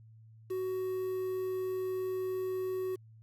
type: tone with quantisation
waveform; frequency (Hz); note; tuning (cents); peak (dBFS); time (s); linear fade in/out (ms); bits
triangle; 373.1; F#4; +14; -30; 0.5-2.96; 10; 9
effects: added 111 Hz sine -53 dBFS peak until 3.22 s + AAC 64 kbps